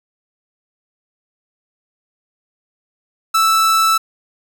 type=tone; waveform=45% pulse; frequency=1318.5 Hz; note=E6; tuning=in tune; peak=-11 dBFS; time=3.34-3.98 s; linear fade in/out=10 ms; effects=none